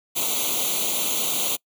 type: noise with comb filter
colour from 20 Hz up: white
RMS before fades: -24 dBFS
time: 0.15-1.57 s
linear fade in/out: 20 ms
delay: 0.29 ms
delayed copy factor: +1
effects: noise-tail reverb RT60 0.1 s tail -26 dB re dry + high-pass 200 Hz 12 dB/octave

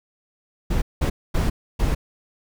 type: noise bursts at uneven times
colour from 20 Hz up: brown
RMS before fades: -20 dBFS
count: 4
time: 0.7-0.82 / 1.01-1.1 / 1.34-1.5 / 1.79-1.95 s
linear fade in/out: 10 ms
effects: none

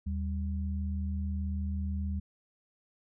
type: tone pair together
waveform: sine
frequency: 77.51 / 196 Hz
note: D#2 / G3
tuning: -6 / 0 cents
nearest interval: octave + major third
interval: 1606 cents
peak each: -31 / -37 dBFS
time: 0.06-2.2 s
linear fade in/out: 10 ms
effects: none

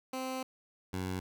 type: tone pair in turn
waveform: 15% pulse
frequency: 260 / 92.78 Hz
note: C4 / F#2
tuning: -11 / +5 cents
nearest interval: octave + tritone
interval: 1784 cents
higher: first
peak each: -29 / -28 dBFS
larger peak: second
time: 0.13-0.43 / 0.93-1.2 s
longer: first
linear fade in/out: 5 ms
effects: none

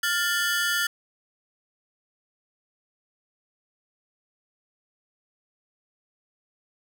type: ring-modulated tone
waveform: sawtooth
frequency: 1588 Hz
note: G6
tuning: 22 cents sharp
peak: -16 dBFS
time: 0.03-0.87 s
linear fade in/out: 5 ms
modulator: 181 Hz
effects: none

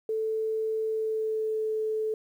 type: tone with pitch glide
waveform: sine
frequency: 440 to 435.4 Hz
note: A4 to A4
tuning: 0 to -18 cents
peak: -26 dBFS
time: 0.09-2.14 s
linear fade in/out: 2 ms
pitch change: -18 cents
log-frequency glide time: 0.85-1.75 s
effects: 10-bit

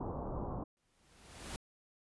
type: low-pass noise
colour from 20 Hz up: pink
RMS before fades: -40 dBFS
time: 0-0.64 s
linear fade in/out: 10 ms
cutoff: 1100 Hz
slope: 48 dB/octave
type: noise with exponential growth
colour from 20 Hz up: pink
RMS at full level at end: -42 dBFS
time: 0.77-1.56 s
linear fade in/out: 0 ms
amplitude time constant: 170 ms
effects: resampled to 24000 Hz

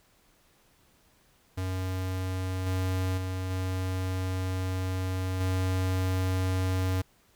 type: tone with level steps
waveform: square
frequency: 93.1 Hz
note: F#2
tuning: 11 cents sharp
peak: -30 / -27 / -31 / -29 / -26 dBFS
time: 1.57-7.02 s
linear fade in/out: 10 ms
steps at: 2.66 / 3.17 / 3.5 / 5.4 s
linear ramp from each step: 10 ms
effects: pink hiss -64 dBFS RMS until 7.35 s

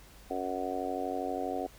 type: harmonic tone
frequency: 92.5 Hz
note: F#2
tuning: in tune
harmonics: 3 / 4 / 5 / 6 / 7 / 8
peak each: -38 / -40 / -39 / -41 / -40 / -36 dBFS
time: 0.3-1.67 s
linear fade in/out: 10 ms
effects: added 50 Hz sine -56 dBFS peak until 1.78 s + pink hiss -56 dBFS RMS until 1.78 s

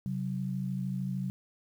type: tone pair together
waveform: sine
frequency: 133.99 / 187.2 Hz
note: C3 / F#3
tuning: +42 / +20 cents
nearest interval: tritone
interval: 578 cents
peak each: -34 / -33 dBFS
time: 0.06-1.3 s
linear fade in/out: 0 ms
effects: 10-bit

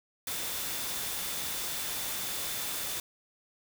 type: tone in noise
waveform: sine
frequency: 3532 Hz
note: A7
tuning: 6 cents sharp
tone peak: -45 dBFS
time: 0.27-3 s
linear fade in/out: 2 ms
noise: white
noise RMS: -35 dBFS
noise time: 0.27-3 s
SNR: -13 dB
effects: none

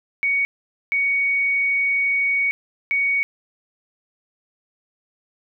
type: tone bursts at uneven times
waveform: sine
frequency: 2237 Hz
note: C#7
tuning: 15 cents sharp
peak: -17 dBFS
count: 3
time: 0.23-0.45 / 0.92-2.51 / 2.91-3.23 s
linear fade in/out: 0 ms
effects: none

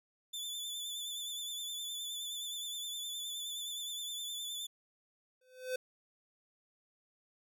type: tone with vibrato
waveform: sawtooth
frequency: 3500 Hz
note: A7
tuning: 10 cents flat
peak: -36 dBFS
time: 0.33-4.67 s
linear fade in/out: 10 ms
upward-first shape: sine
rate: 9.6 Hz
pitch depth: 42 cents each way
type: tone with exponential growth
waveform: square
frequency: 510 Hz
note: C5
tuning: 44 cents flat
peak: -32 dBFS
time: 5.41-5.76 s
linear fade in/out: 5 ms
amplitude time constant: 74 ms
effects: none

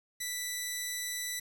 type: tone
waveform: 10% pulse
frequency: 1975.5 Hz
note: B6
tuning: in tune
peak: -25 dBFS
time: 0.2-1.4 s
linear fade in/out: 10 ms
effects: 9-bit

